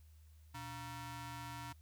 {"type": "ring-modulated tone", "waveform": "sawtooth", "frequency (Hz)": 411.9, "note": "G#4", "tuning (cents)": -14, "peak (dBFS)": -38, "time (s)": [0.54, 1.73], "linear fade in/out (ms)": 10, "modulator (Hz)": 534, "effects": ["added 77 Hz sine -58 dBFS peak until 1.81 s", "white hiss -74 dBFS RMS until 1.81 s"]}